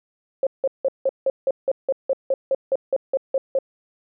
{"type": "tone bursts", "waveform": "sine", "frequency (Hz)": 537, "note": "C5", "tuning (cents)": 45, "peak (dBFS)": -16, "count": 16, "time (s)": [0.43, 3.588], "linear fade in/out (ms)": 2, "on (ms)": 38, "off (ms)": 170, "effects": []}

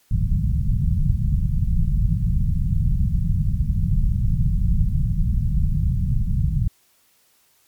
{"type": "low-pass noise", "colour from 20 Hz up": "pink", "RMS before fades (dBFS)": -19, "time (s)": [0.11, 6.68], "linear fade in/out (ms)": 5, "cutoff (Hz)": 180, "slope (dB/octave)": 48, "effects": ["white hiss -60 dBFS RMS until 7.67 s", "MP3 96 kbps"]}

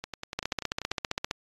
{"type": "two click trains", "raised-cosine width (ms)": 0.2, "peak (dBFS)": [-11, -18], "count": [15, 10], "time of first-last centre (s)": [[0.39, 1.311], [0.04, 0.914]], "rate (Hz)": [15.2, 10.3], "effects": ["AAC 32 kbps"]}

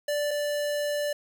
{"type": "tone pair in turn", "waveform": "square", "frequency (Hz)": [586, 586], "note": ["D5", "D5"], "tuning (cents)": [-4, -4], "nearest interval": "unison", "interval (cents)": 0, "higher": "neither", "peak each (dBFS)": [-26, -27], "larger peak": "first", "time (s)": [[0.08, 0.31], [0.31, 1.13]], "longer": "second", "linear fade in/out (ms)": 5, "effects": ["9-bit"]}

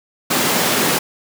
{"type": "high-pass noise", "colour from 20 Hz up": "pink", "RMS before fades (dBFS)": -17, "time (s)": [0.3, 0.99], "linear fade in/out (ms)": 10, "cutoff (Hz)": 160, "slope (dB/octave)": 24, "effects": []}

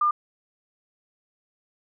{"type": "tone", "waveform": "sine", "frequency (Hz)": 1203, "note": "D6", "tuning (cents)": 41, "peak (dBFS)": -18, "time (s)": [0.01, 0.11], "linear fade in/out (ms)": 5, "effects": []}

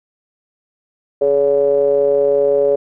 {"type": "ring-modulated tone", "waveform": "triangle", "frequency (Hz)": 72.7, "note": "D2", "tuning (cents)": -17, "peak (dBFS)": -6, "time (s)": [1.21, 2.76], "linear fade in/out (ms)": 10, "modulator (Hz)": 494, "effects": []}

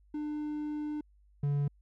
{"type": "tone pair in turn", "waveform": "triangle", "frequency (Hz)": [299.7, 143.33], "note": ["D4", "D3"], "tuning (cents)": [35, -42], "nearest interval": "octave + minor second", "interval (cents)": 1277, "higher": "first", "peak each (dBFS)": [-31, -25], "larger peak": "second", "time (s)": [[0.14, 1.01], [1.43, 1.68]], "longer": "first", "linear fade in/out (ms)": 5, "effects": ["added 50 Hz sine -60 dBFS peak until 1.81 s"]}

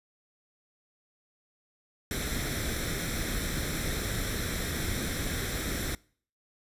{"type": "noise with comb filter", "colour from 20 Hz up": "pink", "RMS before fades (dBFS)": -32, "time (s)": [2.11, 5.95], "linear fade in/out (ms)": 2, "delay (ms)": 0.53, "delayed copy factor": 0.65, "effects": ["noise-tail reverb RT60 0.5 s tail -24 dB re dry", "resampled to 32000 Hz"]}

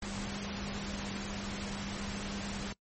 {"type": "tone in noise", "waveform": "sine", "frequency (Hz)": 200, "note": "G3", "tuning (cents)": 35, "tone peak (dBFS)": -40, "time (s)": [0.02, 2.73], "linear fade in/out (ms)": 5, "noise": "pink", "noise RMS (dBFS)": -40, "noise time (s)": [0.02, 2.73], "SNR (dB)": -3, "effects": ["noise-tail reverb RT60 0.1 s tail -22 dB re dry", "MP3 32 kbps"]}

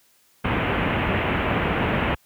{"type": "low-pass noise", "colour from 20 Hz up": "pink", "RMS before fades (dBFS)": -22, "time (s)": [0.44, 2.15], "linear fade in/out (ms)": 10, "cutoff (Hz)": 2900, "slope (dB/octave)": 48, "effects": ["white hiss -60 dBFS RMS until 2.25 s", "high-pass 60 Hz 12 dB/octave"]}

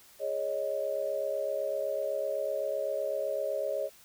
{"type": "chord", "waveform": "sine", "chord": "Ab suspended fourth", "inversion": "none", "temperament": "equal", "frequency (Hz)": [415.3, 554.4, 622.3], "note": ["Ab4", "Db5", "Eb5"], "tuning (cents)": [0, 0, 0], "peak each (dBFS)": [-38, -32, -33], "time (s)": [0.19, 3.9], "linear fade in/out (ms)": 50, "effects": ["white hiss -57 dBFS RMS until 4.04 s"]}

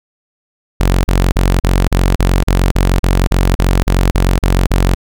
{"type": "tone bursts", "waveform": "sawtooth", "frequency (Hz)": 45.66, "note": "F#1", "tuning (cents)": -22, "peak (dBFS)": -5, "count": 15, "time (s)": [0.8, 4.946], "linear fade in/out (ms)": 0, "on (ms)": 240, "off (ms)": 39, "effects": []}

